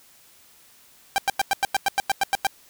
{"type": "tone bursts", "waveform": "sawtooth", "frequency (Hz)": 788, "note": "G5", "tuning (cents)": 9, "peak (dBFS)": -14, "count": 12, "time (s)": [1.16, 2.468], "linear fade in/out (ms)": 0, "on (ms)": 21, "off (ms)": 96, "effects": ["white hiss -54 dBFS RMS until 2.69 s"]}